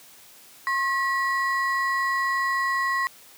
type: ring-modulated tone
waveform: triangle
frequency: 1502 Hz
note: F#6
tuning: 26 cents sharp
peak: -17 dBFS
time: 0.67-3.07 s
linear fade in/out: 0 ms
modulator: 427 Hz
effects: white hiss -50 dBFS RMS until 3.37 s + high-pass 100 Hz 12 dB/octave